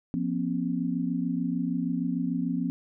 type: tone cluster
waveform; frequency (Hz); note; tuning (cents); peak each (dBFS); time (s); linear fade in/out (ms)
sine; 174.9 / 242.4 / 269; F3 / B3 / C4; +3 / -32 / +48; -30; 0.14-2.7; 0
effects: none